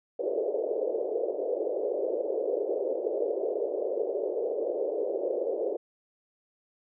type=band-pass noise; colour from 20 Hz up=white; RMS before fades=-30 dBFS; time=0.19-5.77 s; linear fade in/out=10 ms; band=380 to 560 Hz; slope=48 dB/octave; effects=none